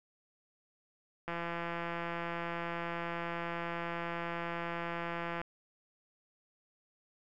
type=click train; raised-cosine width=0.5 ms; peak=-23 dBFS; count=704; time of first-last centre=1.28-5.415 s; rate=170 Hz; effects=none